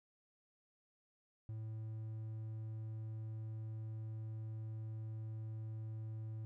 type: tone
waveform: triangle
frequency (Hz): 110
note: A2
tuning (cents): 0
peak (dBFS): -40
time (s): 1.49-6.45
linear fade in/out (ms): 0
effects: none